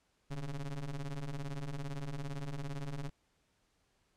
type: ring-modulated tone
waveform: square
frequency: 69.3 Hz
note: C#2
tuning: in tune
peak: -35 dBFS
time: 0.3-3.1 s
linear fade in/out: 10 ms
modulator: 78.1 Hz
effects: pink hiss -75 dBFS RMS until 4.16 s + low-pass 9000 Hz 12 dB/octave